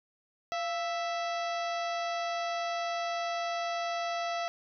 harmonic tone with a mistuned harmonic, 659.3 Hz, E5, in tune, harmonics 1 / 2 / 3 / 4 / 5 / 6 / 7 / 8 / 9, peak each -32 / -38 / -42 / -44 / -46 / -48 / -49 / -50 / -51 dBFS, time 0.52-4.48 s, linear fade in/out 0 ms, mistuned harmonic 1, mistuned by +74 cents, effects none

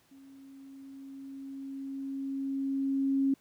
sine tone with level ramp, 272.1 Hz, C#4, 32 cents flat, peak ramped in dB -51 to -23 dBFS, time 0.11-3.34 s, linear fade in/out 5 ms, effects pink hiss -66 dBFS RMS until 3.4 s + high-pass 100 Hz 12 dB/octave

